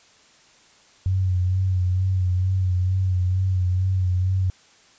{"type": "tone with vibrato", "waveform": "sine", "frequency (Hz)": 92.5, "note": "F#2", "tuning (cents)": 0, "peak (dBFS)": -18, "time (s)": [1.06, 4.5], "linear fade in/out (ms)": 0, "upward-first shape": "sine", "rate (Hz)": 2.2, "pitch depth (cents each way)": 39, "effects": ["white hiss -54 dBFS RMS until 4.98 s", "resampled to 16000 Hz"]}